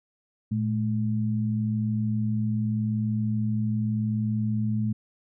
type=tone pair together; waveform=sine; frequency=113.36 / 214.2 Hz; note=A#2 / A3; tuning=-48 / -46 cents; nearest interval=major seventh; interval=1102 cents; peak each=-26 dBFS; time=0.51-4.93 s; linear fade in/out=10 ms; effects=none